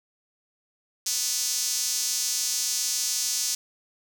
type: tone with high-pass filter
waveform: sawtooth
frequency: 246.9 Hz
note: B3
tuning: in tune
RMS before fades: -27 dBFS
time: 1.06-3.55 s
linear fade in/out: 5 ms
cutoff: 5800 Hz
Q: 2.4
effects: 8-bit